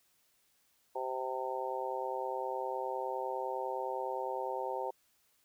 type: harmonic tone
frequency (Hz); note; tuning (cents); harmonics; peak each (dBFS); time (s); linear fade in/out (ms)
129.8; C3; -13; 3 / 4 / 5 / 6 / 7; -41 / -39 / -44 / -41 / -39; 0.95-4.91; 10
effects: white hiss -72 dBFS RMS until 5.44 s